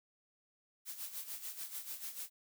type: noise with tremolo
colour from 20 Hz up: blue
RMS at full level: -42 dBFS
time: 0.85-2.3 s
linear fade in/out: 50 ms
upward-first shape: sine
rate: 6.8 Hz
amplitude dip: 70%
effects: none